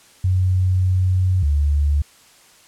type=tone pair in turn; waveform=sine; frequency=92.5 / 72.7 Hz; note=F#2 / D2; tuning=0 / -17 cents; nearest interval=major third; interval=417 cents; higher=first; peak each=-14 dBFS; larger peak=neither; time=0.24-1.43 / 1.43-2.02 s; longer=first; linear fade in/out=5 ms; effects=white hiss -50 dBFS RMS until 2.67 s + low-pass 10000 Hz 12 dB/octave